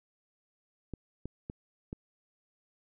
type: clicks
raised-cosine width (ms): 3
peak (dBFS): -25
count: 4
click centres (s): 0.937 / 1.256 / 1.499 / 1.929
effects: none